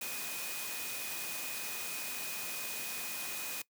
sine tone in noise, 2489 Hz, D#7, in tune, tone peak -45 dBFS, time 0.01-3.62 s, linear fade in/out 5 ms, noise white, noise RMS -40 dBFS, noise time 0.01-3.62 s, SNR -8 dB, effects noise-tail reverb RT60 0.1 s tail -20 dB re dry + high-pass 150 Hz 12 dB/octave

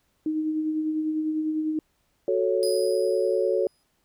sine tone with tremolo, 311.1 Hz, D#4, in tune, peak -22 dBFS, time 0.26-1.79 s, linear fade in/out 2 ms, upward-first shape sine, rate 10 Hz, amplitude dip 35%
sine chord, F# minor, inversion none, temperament equal, 370 / 440 / 554.4 Hz, F#4 / A4 / C#5, 0 / 0 / 0 cents, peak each -25 dBFS, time 2.28-3.67 s, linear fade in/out 2 ms
25% pulse tone with exponential decay, 4978 Hz, D#8, in tune, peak -25 dBFS, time 2.63-3.83 s, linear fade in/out 0 ms, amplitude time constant 260 ms
effects pink hiss -70 dBFS RMS until 4.04 s

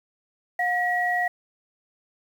sine tone pair together, 717 / 1915.5 Hz, F5 / A#6, +45 / +47 cents, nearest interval octave + perfect fourth, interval 1702 cents, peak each -24 dBFS, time 0.59-1.28 s, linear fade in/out 5 ms, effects 8-bit

